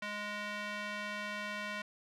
square tone with band-pass filter, 207.7 Hz, G#3, in tune, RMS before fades -40 dBFS, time 0.02-1.82 s, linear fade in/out 5 ms, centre 2000 Hz, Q 1.3, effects none

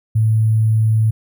sine tone with sample-and-hold, 110 Hz, A2, in tune, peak -11 dBFS, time 0.15-1.11 s, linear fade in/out 10 ms, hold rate 11025 Hz, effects none

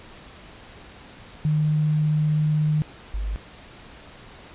sine tone pair in turn, 152.6 / 50.92 Hz, D#3 / G#1, -33 / -33 cents, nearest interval octave + perfect fifth, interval 1900 cents, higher first, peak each -18 / -24 dBFS, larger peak first, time 1.45-2.82 / 3.14-3.36 s, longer first, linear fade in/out 0 ms, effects pink hiss -45 dBFS RMS until 4.54 s + resampled to 8000 Hz

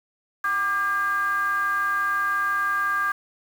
triangle ring-modulated tone, 212.9 Hz, G#3, 43 cents sharp, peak -16 dBFS, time 0.44-3.12 s, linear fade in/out 5 ms, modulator 1400 Hz, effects 7-bit

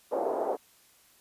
pink band-pass noise, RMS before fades -30 dBFS, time 0.11-0.57 s, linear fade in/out 20 ms, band 420 to 740 Hz, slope 24 dB/octave, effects white hiss -61 dBFS RMS until 1.2 s + resampled to 32000 Hz

